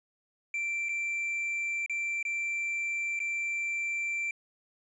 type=tone with dropouts; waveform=triangle; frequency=2349 Hz; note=D7; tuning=in tune; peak=-28 dBFS; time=0.54-4.31 s; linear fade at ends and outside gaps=2 ms; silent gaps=0.887-0.891 / 1.862-1.896 / 2.228-2.251 / 3.192-3.201 s; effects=resampled to 24000 Hz